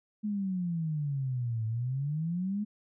sine exponential two-way sweep, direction down then up, 214.2 to 109.2 to 214.2 Hz, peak -29 dBFS, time 0.23-2.65 s, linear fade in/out 20 ms, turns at 1.66 s, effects none

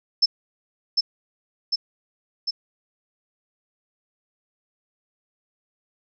sine tone with echo, 5274 Hz, E8, in tune, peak -13 dBFS, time 0.22-0.26 s, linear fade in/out 10 ms, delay 750 ms, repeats 3, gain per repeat -3 dB, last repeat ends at 2.51 s, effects none

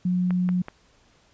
sine tone, 180.6 Hz, F#3, 42 cents flat, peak -20 dBFS, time 0.05-0.62 s, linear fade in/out 5 ms
clicks, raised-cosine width 0.5 ms, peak -20 dBFS, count 3, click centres 0.307 / 0.49 / 0.684 s
effects pink hiss -60 dBFS RMS until 1.33 s + resampled to 16000 Hz

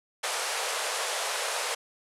pink band-pass noise, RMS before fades -31 dBFS, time 0.23-1.75 s, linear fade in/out 10 ms, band 470 to 11000 Hz, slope 48 dB/octave, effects none

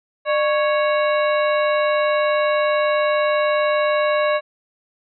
harmonic tone with a mistuned harmonic, 554.4 Hz, C#5, in tune, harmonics 1 / 2 / 3 / 4 / 5 / 7, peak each -17 / -23 / -27 / -29 / -31 / -34 dBFS, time 0.25-4.41 s, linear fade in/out 50 ms, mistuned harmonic 1, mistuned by +140 cents, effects none

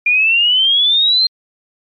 sine exponential sweep, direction up, 2400 to 4200 Hz, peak -9 dBFS, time 0.06-1.27 s, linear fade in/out 5 ms, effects MP3 48 kbps

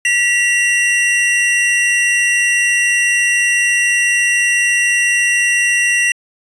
square tone pair together, 1946 / 2752 Hz, B6 / F7, -26 / -26 cents, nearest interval tritone, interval 600 cents, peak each -15 dBFS, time 0.05-6.12 s, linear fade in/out 2 ms, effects resampled to 22050 Hz

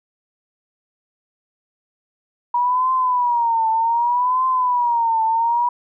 sine tone with vibrato, 960 Hz, B5, 49 cents flat, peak -15 dBFS, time 2.54-5.69 s, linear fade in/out 5 ms, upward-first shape triangle, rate 0.65 Hz, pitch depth 140 cents each way, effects none

